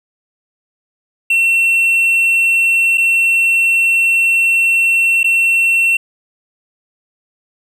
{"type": "tone with dropouts", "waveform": "triangle", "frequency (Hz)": 2710, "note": "E7", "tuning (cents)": 47, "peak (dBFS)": -8, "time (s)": [1.3, 5.97], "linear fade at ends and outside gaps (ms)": 5, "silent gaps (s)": [[2.974, 2.979], [5.232, 5.242]], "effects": []}